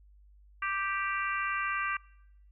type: harmonic tone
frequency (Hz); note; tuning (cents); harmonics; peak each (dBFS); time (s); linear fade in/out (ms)
392; G4; 0; 3 / 4 / 5 / 6 / 7; -33 / -35 / -37 / -39 / -40; 0.62-1.97; 5
effects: noise-tail reverb RT60 0.9 s tail -25 dB re dry + added 50 Hz sine -55 dBFS peak until 2.51 s